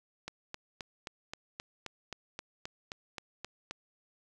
click train, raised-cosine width 0.2 ms, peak -22 dBFS, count 14, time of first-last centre 0.28-3.71 s, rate 3.79 Hz, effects none

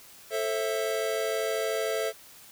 square chord, A minor, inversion none, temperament equal with one note detuned, 440 / 533 / 659.3 Hz, A4 / C5 / E5, 0 / +32 / 0 cents, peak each -31 / -34 / -32 dBFS, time 0.3-2.13 s, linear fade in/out 50 ms, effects white hiss -51 dBFS RMS until 2.51 s

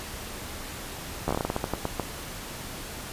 slowing click train, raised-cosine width 1 ms, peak -12 dBFS, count 14, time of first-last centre 1.28-1.997 s, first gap 12 ms, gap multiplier 1.23, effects pink hiss -38 dBFS RMS until 3.12 s + resampled to 32000 Hz

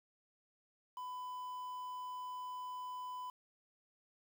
triangle tone with quantisation, 1000 Hz, B5, 21 cents sharp, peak -40 dBFS, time 0.97-3.3 s, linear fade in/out 2 ms, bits 10, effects none

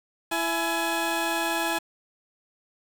15% pulse tone pair together, 332.5 / 841.5 Hz, E4 / G#5, +15 / +23 cents, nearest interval octave + major third, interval 1608 cents, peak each -22 / -21 dBFS, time 0.31-1.79 s, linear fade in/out 10 ms, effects 7-bit

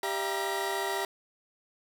30% pulse tone cluster, 393.1 / 605 / 681 / 945 / 1924 Hz, G4 / D#5 / F5 / A#5 / B6, +5 / -49 / -44 / +23 / -46 cents, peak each -31 / -38 / -34 / -32 / -36 dBFS, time 0.03-1.05 s, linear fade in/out 2 ms, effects none

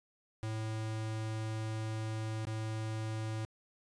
square tone with dropouts, 109.9 Hz, A2, 2 cents flat, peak -36 dBFS, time 0.43-3.45 s, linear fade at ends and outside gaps 0 ms, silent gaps 2.452-2.47 s, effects resampled to 22050 Hz

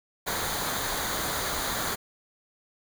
pink noise with comb filter, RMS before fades -30 dBFS, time 0.26-1.96 s, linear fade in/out 20 ms, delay 0.37 ms, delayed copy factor -0.6, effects none

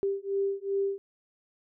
sine beating tone pair, 393.4 / 396 Hz, G4 / G4, +6 / +18 cents, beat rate 2.6 Hz, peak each -30 dBFS, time 0.03-0.98 s, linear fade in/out 0 ms, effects none

